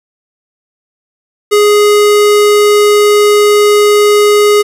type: tone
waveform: square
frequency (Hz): 415.3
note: G#4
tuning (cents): 0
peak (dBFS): -5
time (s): 1.51-4.63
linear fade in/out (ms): 20
effects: resampled to 32000 Hz + 7-bit